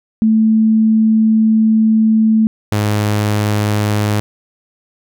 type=tone pair in turn; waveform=sine / sawtooth; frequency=220 / 104.82 Hz; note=A3 / G#2; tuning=0 / +16 cents; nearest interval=octave + minor second; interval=1284 cents; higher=first; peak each=-8 / -9 dBFS; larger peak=first; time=0.22-2.47 / 2.72-4.2 s; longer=first; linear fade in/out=0 ms; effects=none